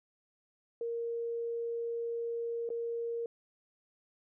sine tone with dropouts, 466.2 Hz, A#4, in tune, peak -33 dBFS, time 0.81-3.26 s, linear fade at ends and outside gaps 2 ms, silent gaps 2.691-2.702 s, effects none

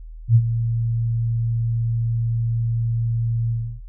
sine tone with ADSR envelope, 115.5 Hz, A#2, 16 cents flat, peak -8 dBFS, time 0.28-3.81 s, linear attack 73 ms, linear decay 57 ms, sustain -11 dB, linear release 310 ms, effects noise-tail reverb RT60 0.1 s tail -23 dB re dry + added 40 Hz sine -34 dBFS peak until 3.88 s

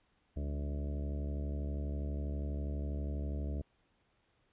harmonic tone with a mistuned harmonic, 72.3 Hz, D2, 27 cents flat, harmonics 1 / 2 / 3 / 4 / 5 / 6 / 7 / 8 / 9, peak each -35 / -45 / -46 / -47 / -53 / -53 / -56 / -54 / -54 dBFS, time 0.36-3.62 s, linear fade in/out 10 ms, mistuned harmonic 3, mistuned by -63 cents, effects pink hiss -74 dBFS RMS until 4.52 s + resampled to 8000 Hz

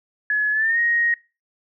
sine tone with pitch glide, 1700 to 1875.4 Hz, G#6 to A#6, +40 to +10 cents, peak -17 dBFS, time 0.3-1.14 s, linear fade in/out 2 ms, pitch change +170 cents, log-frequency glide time 0.52-0.79 s, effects noise-tail reverb RT60 0.3 s tail -22 dB re dry

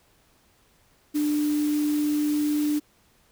sine tone in noise, 297.5 Hz, D4, 22 cents sharp, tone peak -21 dBFS, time 1.14-2.8 s, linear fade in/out 20 ms, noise white, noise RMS -39 dBFS, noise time 1.14-2.8 s, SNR +15 dB, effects pink hiss -62 dBFS RMS until 3.31 s

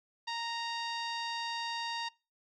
sawtooth tone with low-pass filter, 930 Hz, A#5, 4 cents flat, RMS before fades -37 dBFS, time 0.27-2.09 s, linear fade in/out 10 ms, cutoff 4400 Hz, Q 3.1, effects noise-tail reverb RT60 0.3 s tail -24 dB re dry

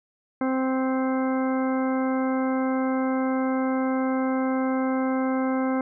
harmonic tone, 261.6 Hz, C4, in tune, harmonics 1 / 2 / 3 / 4 / 5 / 6 / 8, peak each -23 / -29 / -33 / -35 / -37 / -39 / -41 dBFS, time 0.41-5.81 s, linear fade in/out 2 ms, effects none

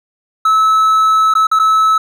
triangle tone with dropouts, 1300 Hz, E6, 24 cents flat, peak -6 dBFS, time 0.45-1.98 s, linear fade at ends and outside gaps 5 ms, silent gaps 1.339-1.351 / 1.47-1.514 / 1.591-1.596 s, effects none

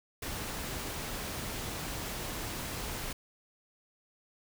pink noise, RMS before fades -38 dBFS, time 0.22-3.13 s, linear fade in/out 5 ms, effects none

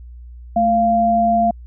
sine tone pair together, 219.5 / 692.5 Hz, A3 / F5, -4 / -15 cents, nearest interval octave + minor sixth, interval 1989 cents, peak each -19 / -13 dBFS, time 0.56-1.51 s, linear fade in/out 5 ms, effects added 60 Hz sine -34 dBFS peak until 1.66 s

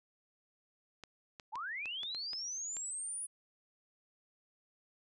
clicks, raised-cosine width 0.2 ms, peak -30 dBFS, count 8, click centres 1.037 / 1.398 / 1.556 / 1.857 / 2.033 / 2.148 / 2.333 / 2.768 s
sine linear sweep, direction up, 790 to 9956 Hz, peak -38 dBFS, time 1.52-3.27 s, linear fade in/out 20 ms
effects none

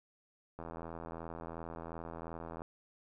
click train, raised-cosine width 1 ms, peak -30 dBFS, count 169, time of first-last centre 0.59-2.619 s, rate 82.8 Hz, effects none

